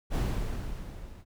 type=noise with level ramp; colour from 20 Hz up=brown; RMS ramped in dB=-25 to -47 dBFS; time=0.1-1.25 s; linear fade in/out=50 ms; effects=none